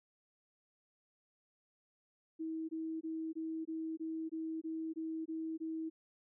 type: tone bursts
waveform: sine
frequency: 321.3 Hz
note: E4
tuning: 44 cents flat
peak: -37 dBFS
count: 11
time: 2.39-5.9 s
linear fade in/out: 20 ms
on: 300 ms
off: 21 ms
effects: none